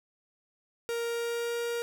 45% pulse tone with pitch glide, 467.4 to 471.2 Hz, A#4 to A#4, +5 to +19 cents, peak -30 dBFS, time 0.89-1.82 s, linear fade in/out 0 ms, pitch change +14 cents, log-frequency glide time 1.06-1.56 s, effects none

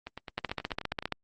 two click trains, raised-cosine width 0.3 ms, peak -14 / -22 dBFS, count 12 / 10, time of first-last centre 0.38-1.123 / 0.07-1.025 s, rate 14.8 / 9.42 Hz, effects Opus 24 kbps

